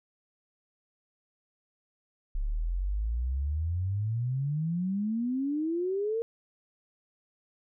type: exponential sweep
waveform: sine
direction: up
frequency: 33.78 to 466.2 Hz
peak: -27 dBFS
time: 2.35-6.22 s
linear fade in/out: 0 ms
effects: none